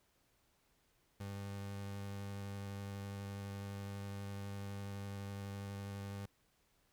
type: tone with vibrato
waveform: 30% pulse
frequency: 99.6 Hz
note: G2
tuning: 28 cents sharp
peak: -40 dBFS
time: 1.2-6.26 s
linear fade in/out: 5 ms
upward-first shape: sine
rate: 12 Hz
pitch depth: 10 cents each way
effects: pink hiss -75 dBFS RMS until 6.92 s